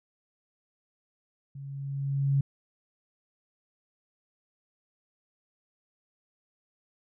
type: tone with level ramp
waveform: sine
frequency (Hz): 138.59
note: C#3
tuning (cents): 0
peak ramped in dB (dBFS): -39 to -20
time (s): 1.55-2.41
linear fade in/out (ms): 5
effects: none